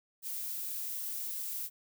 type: noise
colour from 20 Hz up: violet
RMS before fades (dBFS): -38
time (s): 0.22-1.7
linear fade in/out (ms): 50
effects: none